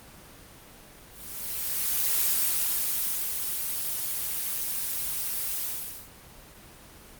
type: noise with ADSR envelope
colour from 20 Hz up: blue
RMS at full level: -24 dBFS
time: 1.1-6.1 s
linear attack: 1100 ms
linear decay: 1100 ms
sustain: -6 dB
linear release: 500 ms
effects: pink hiss -49 dBFS RMS until 7.19 s + Opus 24 kbps